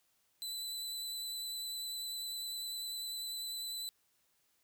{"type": "tone with vibrato", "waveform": "sawtooth", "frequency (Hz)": 4000, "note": "B7", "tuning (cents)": 21, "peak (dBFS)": -36, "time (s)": [0.42, 3.89], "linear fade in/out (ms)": 0, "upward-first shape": "square", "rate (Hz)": 10, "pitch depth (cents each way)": 14, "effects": ["white hiss -75 dBFS RMS until 4.63 s"]}